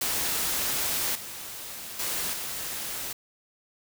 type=noise with level steps; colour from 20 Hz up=white; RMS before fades=-28 / -39 / -30 / -34 dBFS; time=0.01-3.13 s; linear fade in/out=5 ms; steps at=1.15 / 1.99 / 2.33 s; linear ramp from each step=5 ms; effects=none